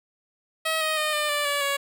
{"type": "tone with pitch steps", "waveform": "10% pulse", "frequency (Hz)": [640, 626.1, 612.5, 599.2, 586.2, 573.5, 561], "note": ["D#5", "D#5", "D#5", "D5", "D5", "D5", "C#5"], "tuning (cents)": [49, 11, -27, 35, -3, -41, 21], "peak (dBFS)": -15, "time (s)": [0.65, 1.77], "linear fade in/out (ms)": 10, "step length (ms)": 160, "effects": []}